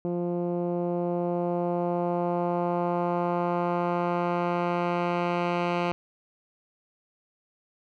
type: tone with low-pass filter sweep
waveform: 10% pulse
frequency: 174.61 Hz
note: F3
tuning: in tune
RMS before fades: -27 dBFS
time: 0.05-5.92 s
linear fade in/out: 0 ms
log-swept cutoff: 390 to 2600 Hz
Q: 1.1
effects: none